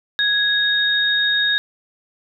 sine tone pair together, 1662 / 3731 Hz, G#6 / A#7, +1 / +1 cents, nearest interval octave + major second, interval 1400 cents, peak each -18 dBFS, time 0.19-1.58 s, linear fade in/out 0 ms, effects none

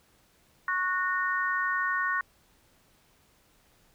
harmonic tone, 368 Hz, F#4, 9 cents flat, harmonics 3 / 4 / 5, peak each -30 / -30 / -30 dBFS, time 0.68-2.21 s, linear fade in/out 2 ms, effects pink hiss -64 dBFS RMS until 3.94 s

